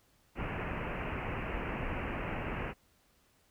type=low-pass noise; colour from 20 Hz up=pink; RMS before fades=-37 dBFS; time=0.35-2.74 s; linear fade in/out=50 ms; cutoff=2800 Hz; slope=96 dB/octave; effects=pink hiss -69 dBFS RMS until 3.5 s